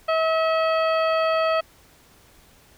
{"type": "harmonic tone", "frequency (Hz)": 644, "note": "E5", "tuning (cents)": -41, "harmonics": [1, 2, 3, 4, 5, 7], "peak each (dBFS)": [-20, -24, -33, -32, -36, -39], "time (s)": [0.08, 1.61], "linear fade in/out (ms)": 10, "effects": ["pink hiss -54 dBFS RMS until 2.77 s"]}